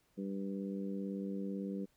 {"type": "harmonic tone", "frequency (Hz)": 98, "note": "G2", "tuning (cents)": 0, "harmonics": [2, 3, 4, 5], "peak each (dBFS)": [-38, -44, -47, -47], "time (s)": [0.17, 1.86], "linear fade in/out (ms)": 20, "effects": ["pink hiss -74 dBFS RMS until 1.96 s"]}